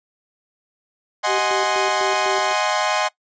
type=chord; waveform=sawtooth; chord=Ab dominant seventh; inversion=second; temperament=equal; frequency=622.3 / 740 / 830.6 / 1046.5 Hz; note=Eb5 / Gb5 / Ab5 / C6; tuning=0 / 0 / 0 / 0 cents; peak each=-20 dBFS; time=1.23-3.09 s; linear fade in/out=20 ms
type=tone with tremolo; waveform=sine; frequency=386.1 Hz; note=G4; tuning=26 cents flat; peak=-23 dBFS; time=1.26-2.54 s; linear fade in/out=50 ms; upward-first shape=square; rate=4 Hz; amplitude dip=60%
effects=noise-tail reverb RT60 0.1 s tail -20 dB re dry + resampled to 16000 Hz